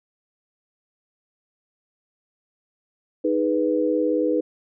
sine chord, G# minor, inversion second, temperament equal, 311.1 / 415.3 / 493.9 Hz, D#4 / G#4 / B4, 0 / 0 / 0 cents, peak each -22 / -26 / -22 dBFS, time 3.24-4.41 s, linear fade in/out 10 ms, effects none

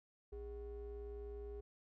triangle ring-modulated tone, 174.61 Hz, F3, in tune, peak -40 dBFS, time 0.32-1.61 s, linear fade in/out 10 ms, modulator 234 Hz, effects none

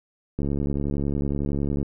click train, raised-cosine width 3 ms, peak -14 dBFS, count 103, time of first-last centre 0.39-1.829 s, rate 70.9 Hz, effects none

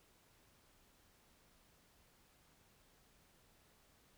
silence, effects pink hiss -70 dBFS RMS until 4.17 s

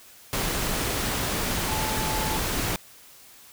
sine tone in noise, 870 Hz, A5, 20 cents flat, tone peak -31 dBFS, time 1.68-2.37 s, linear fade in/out 0 ms, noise pink, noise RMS -27 dBFS, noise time 0.33-2.76 s, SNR -7 dB, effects white hiss -50 dBFS RMS until 3.52 s

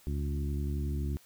harmonic tone with a mistuned harmonic, 71.6 Hz, D2, 43 cents flat, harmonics 1 / 2 / 3 / 4 / 5, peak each -31 / -37 / -41 / -43 / -45 dBFS, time 0.07-1.17 s, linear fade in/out 0 ms, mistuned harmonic 1, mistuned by +43 cents, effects white hiss -60 dBFS RMS until 1.25 s

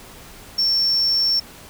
sine tone, 5440 Hz, F8, 46 cents flat, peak -13 dBFS, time 0.58-1.4 s, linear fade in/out 10 ms, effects tanh soft clip ceiling -15 dBFS + pink hiss -42 dBFS RMS until 1.69 s

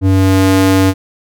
square ring-modulated tone, 95.3 Hz, G2, 48 cents flat, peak -5 dBFS, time 0.01-0.94 s, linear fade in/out 50 ms, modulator 191 Hz, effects none

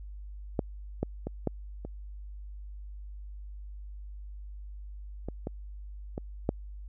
clicks, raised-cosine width 2 ms, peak -13 / -15 / -20 / -14 / -25 / -22 / -20 / -21 / -12 dBFS, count 9, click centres 0.592 / 1.03 / 1.27 / 1.473 / 1.85 / 5.286 / 5.471 / 6.179 / 6.491 s, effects added 50 Hz sine -40 dBFS peak until 6.88 s

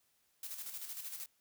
blue noise with tremolo, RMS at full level -43 dBFS, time 0.43-1.26 s, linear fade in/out 2 ms, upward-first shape square, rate 13 Hz, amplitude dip 50%, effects white hiss -75 dBFS RMS until 1.4 s

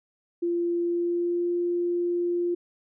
sine tone with pitch glide, 344.6 to 349 Hz, F4 to F4, -23 to -1 cents, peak -23 dBFS, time 0.42-2.55 s, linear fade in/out 10 ms, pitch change +22 cents, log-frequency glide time 0.82-1.51 s, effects none

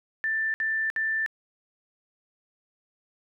sine tone bursts, 1773 Hz, A6, 13 cents sharp, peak -24 dBFS, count 3, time 0.24-1.262 s, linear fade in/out 0 ms, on 300 ms, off 61 ms, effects none

